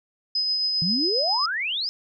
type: tone with tremolo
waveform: sine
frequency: 5040 Hz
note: D#8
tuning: 21 cents sharp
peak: -20 dBFS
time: 0.35-1.46 s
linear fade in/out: 5 ms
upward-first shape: triangle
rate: 7.5 Hz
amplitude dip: 30%
type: exponential sweep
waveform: sine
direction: up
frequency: 158 to 5274 Hz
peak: -24 dBFS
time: 0.82-1.89 s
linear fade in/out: 0 ms
effects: none